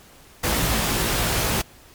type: noise with comb filter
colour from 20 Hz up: pink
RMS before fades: -22 dBFS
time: 0.43-1.62 s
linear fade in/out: 10 ms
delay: 18 ms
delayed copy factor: +0.65
effects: pink hiss -49 dBFS RMS until 1.94 s + MP3 96 kbps